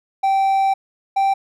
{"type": "tone pair in turn", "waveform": "triangle", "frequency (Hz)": [778, 782.1], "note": ["G5", "G5"], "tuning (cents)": [-13, -4], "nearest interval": "unison", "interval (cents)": 9, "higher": "second", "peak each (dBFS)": -12, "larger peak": "neither", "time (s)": [[0.23, 0.74], [1.16, 1.34]], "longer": "first", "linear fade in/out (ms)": 10, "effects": []}